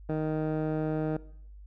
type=tone with low-pass filter; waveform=15% pulse; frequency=155.56 Hz; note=D#3; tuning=in tune; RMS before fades=-30 dBFS; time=0.09-1.17 s; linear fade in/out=5 ms; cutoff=890 Hz; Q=0.82; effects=noise-tail reverb RT60 0.7 s tail -20 dB re dry + added 50 Hz sine -45 dBFS peak until 1.66 s